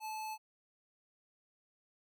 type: tone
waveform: square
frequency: 868 Hz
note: A5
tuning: 24 cents flat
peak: -40 dBFS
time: 0-0.38 s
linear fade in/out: 50 ms
effects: none